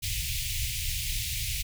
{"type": "band-stop noise", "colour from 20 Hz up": "pink", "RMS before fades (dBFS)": -31, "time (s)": [0.02, 1.63], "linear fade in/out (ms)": 20, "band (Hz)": [130, 2200], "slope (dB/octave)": 48, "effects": []}